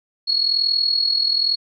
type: tone with amplitude modulation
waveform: sine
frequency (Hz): 4332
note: C#8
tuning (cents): -41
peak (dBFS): -13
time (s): 0.27-1.56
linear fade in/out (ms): 20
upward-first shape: sine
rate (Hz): 41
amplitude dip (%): 70
effects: none